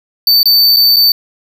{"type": "tone with dropouts", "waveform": "square", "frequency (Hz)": 4559, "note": "C#8", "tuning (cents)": 48, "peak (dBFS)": -6, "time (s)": [0.27, 1.12], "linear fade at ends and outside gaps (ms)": 2, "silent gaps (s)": [[0.431, 0.456], [0.763, 0.768], [0.961, 0.966]], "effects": []}